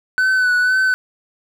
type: tone with vibrato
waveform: triangle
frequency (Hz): 1501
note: F#6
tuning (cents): +24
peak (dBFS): -11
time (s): 0.18-0.94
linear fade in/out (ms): 0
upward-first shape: sine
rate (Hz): 2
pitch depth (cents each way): 32
effects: none